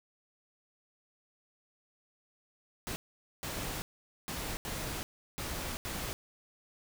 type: noise bursts at uneven times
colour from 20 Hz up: pink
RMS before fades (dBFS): -38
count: 6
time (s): 2.87-2.96 / 3.43-3.82 / 4.28-4.57 / 4.65-5.03 / 5.38-5.77 / 5.85-6.13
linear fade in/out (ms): 0
effects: none